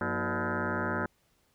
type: tone with frequency modulation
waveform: sine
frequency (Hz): 592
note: D5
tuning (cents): +14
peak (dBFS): -28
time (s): 0.01-1.06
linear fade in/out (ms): 2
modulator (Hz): 138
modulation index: 7.5
effects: pink hiss -70 dBFS RMS until 1.54 s